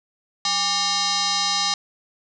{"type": "tone with frequency modulation", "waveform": "sine", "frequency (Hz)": 182.6, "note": "F#3", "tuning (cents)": -23, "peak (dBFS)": -19, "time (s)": [0.45, 1.74], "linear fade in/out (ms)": 2, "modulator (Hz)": 996, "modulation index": 5.7, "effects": []}